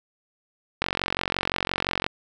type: click train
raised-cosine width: 0.3 ms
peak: -7 dBFS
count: 58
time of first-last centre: 0.82-2.065 s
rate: 45.8 Hz
effects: none